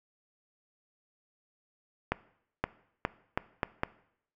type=accelerating click train; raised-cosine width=0.5 ms; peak=-12 dBFS; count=6; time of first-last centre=2.12-3.834 s; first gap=520 ms; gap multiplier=0.79; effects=noise-tail reverb RT60 0.7 s tail -19 dB re dry